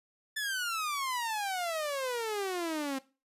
sawtooth exponential sweep, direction down, 1760 to 262.5 Hz, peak -28 dBFS, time 0.36-2.99 s, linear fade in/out 10 ms, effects noise-tail reverb RT60 0.3 s tail -18 dB re dry + resampled to 32000 Hz

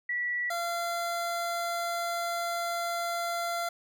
sine / 25% pulse tone pair in turn, 1947 / 686.7 Hz, B6 / F5, -25 / -29 cents, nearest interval octave + tritone, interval 1804 cents, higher first, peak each -28 / -26 dBFS, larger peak second, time 0.09-0.5 / 0.5-3.69 s, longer second, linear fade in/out 5 ms, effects none

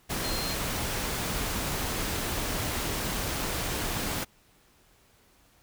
sine tone in noise, 4186 Hz, C8, in tune, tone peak -35 dBFS, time 0.23-0.55 s, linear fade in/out 20 ms, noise pink, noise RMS -31 dBFS, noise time 0.09-4.25 s, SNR -7 dB, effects pink hiss -62 dBFS RMS until 5.62 s

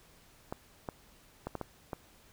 clicks, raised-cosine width 1 ms, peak -22 dBFS, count 6, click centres 0.525 / 0.888 / 1.47 / 1.553 / 1.613 / 1.932 s, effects pink hiss -61 dBFS RMS until 2.32 s

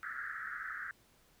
pink band-pass noise, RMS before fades -42 dBFS, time 0.03-0.91 s, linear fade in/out 0 ms, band 1300 to 1900 Hz, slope 96 dB/octave, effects pink hiss -67 dBFS RMS until 1.4 s

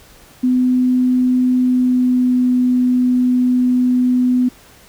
sine tone with pitch glide, 252.4 to 250.2 Hz, B3 to B3, +38 to +23 cents, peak -11 dBFS, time 0.43-4.49 s, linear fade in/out 10 ms, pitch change -15 cents, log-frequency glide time 1.54-2.45 s, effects pink hiss -45 dBFS RMS until 4.88 s

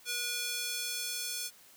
square tone with high-pass filter sweep, 483.7 Hz, B4, 36 cents flat, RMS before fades -36 dBFS, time 0.05-1.51 s, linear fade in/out 50 ms, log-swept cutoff 2600 to 4700 Hz, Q 0.83, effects white hiss -58 dBFS RMS until 1.76 s + high-pass 100 Hz 12 dB/octave

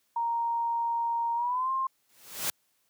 sine tone with pitch glide, 932.3 to 1058.6 Hz, A#5 to C6, 0 to +20 cents, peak -26 dBFS, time 0.16-1.87 s, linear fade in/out 5 ms, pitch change +220 cents, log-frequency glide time 1.35-1.71 s
white noise with exponential growth, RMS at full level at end -27 dBFS, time 2.09-2.5 s, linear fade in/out 2 ms, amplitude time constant 88 ms
effects white hiss -72 dBFS RMS until 2.89 s + high-pass 80 Hz 12 dB/octave

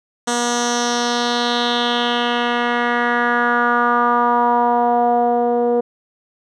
10% pulse tone with low-pass filter sweep, 240.1 Hz, B3, 49 cents flat, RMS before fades -17 dBFS, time 0.27-5.81 s, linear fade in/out 10 ms, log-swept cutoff 7500 to 520 Hz, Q 3.3, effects none

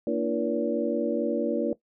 sine tone cluster, 233 / 295.6 / 340 / 479.5 / 570 Hz, A#3 / D4 / F4 / A#4 / C#5, -1 / +11 / -46 / +49 / +48 cents, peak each -30 dBFS, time 0.07-1.73 s, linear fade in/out 2 ms, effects noise-tail reverb RT60 0.1 s tail -17 dB re dry

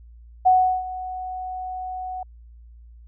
sine tone with ADSR envelope, 741 Hz, F#5, 2 cents sharp, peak -11 dBFS, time 0.45-2.23 s, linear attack 18 ms, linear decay 360 ms, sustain -17 dB, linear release 3 ms, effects added 58 Hz sine -43 dBFS peak until 3.07 s

